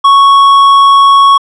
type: tone with hard clipping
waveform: sine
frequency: 1108.7 Hz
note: C#6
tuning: in tune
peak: -3 dBFS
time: 0.04-1.38 s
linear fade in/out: 10 ms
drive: 6 dB
effects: resampled to 24000 Hz